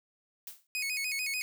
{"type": "noise with exponential decay", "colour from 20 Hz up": "blue", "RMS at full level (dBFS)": -39, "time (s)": [0.47, 0.67], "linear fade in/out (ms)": 2, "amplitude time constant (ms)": 42}
{"type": "tone with vibrato", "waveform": "sawtooth", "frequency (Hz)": 2349, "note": "D7", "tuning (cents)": 0, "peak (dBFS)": -28, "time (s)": [0.75, 1.42], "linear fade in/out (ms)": 0, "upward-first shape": "square", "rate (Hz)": 6.8, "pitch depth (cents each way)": 110}
{"effects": []}